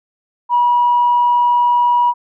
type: tone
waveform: sine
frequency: 967 Hz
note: B5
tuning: 37 cents flat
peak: -9 dBFS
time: 0.49-2.14 s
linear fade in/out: 50 ms
effects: tanh soft clip ceiling -5 dBFS